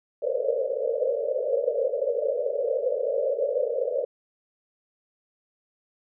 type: band-pass noise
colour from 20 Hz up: pink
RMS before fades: -26 dBFS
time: 0.22-4.05 s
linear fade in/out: 5 ms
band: 460 to 590 Hz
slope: 96 dB/octave
effects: none